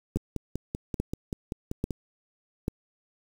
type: two click trains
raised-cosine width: 3 ms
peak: -18 / -14 dBFS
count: 10 / 4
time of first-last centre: 0.17-1.907 / 0.16-2.681 s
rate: 5.18 / 1.19 Hz
effects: 7-bit